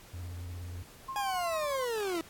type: tone with vibrato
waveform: triangle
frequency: 87.9 Hz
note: F2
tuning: 12 cents sharp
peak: -36 dBFS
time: 0.13-0.83 s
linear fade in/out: 10 ms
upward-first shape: square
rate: 17 Hz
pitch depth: 38 cents each way
type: tone with tremolo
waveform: sine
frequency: 1062 Hz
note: C6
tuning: 25 cents sharp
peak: -34 dBFS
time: 1.08-1.85 s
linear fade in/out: 10 ms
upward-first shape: sine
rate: 11 Hz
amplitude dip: 50%
type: linear sweep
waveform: 40% pulse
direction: down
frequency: 830.6 to 319.6 Hz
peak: -30 dBFS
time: 1.16-2.21 s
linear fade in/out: 0 ms
effects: pink hiss -54 dBFS RMS until 2.29 s + AAC 64 kbps